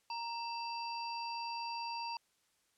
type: harmonic tone with a mistuned harmonic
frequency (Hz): 932.3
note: A#5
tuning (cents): 0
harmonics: 1 / 3 / 5 / 6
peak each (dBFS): -39 / -48 / -45 / -58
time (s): 0.1-2.17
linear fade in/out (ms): 2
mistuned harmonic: 3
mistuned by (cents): -82
effects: white hiss -75 dBFS RMS until 2.77 s + low-pass 10000 Hz 12 dB/octave